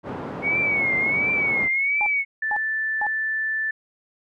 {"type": "band-pass noise", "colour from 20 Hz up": "pink", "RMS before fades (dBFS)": -32, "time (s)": [0.03, 1.69], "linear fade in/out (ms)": 50, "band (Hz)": [160, 1000], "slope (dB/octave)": 12}
{"type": "tone with vibrato", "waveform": "sine", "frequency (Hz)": 2217, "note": "C#7", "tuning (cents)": 0, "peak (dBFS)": -19, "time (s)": [0.42, 2.25], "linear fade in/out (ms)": 50, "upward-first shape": "triangle", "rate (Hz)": 1.4, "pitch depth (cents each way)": 110}
{"type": "tone bursts", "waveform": "sine", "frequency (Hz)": 836, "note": "G#5", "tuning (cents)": 11, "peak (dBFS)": -23, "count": 3, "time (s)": [2.01, 3.066], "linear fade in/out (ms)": 0, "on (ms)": 52, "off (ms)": 450}
{"type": "tone", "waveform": "sine", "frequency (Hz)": 1760, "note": "A6", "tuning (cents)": 0, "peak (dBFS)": -22, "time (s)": [2.42, 3.71], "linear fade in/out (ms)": 5}
{"effects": []}